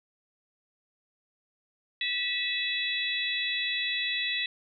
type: harmonic tone with a mistuned harmonic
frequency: 650 Hz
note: E5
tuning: 24 cents flat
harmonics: 3 / 4 / 5 / 6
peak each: -33 / -33 / -33 / -33 dBFS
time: 2.01-4.46 s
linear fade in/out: 2 ms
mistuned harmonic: 5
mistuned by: +82 cents
effects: none